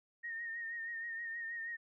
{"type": "tone with vibrato", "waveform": "sine", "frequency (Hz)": 1846, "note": "A#6", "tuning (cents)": -17, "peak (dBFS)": -39, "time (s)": [0.23, 1.77], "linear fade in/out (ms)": 20, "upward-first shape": "sine", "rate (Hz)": 6.3, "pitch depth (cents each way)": 39, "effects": []}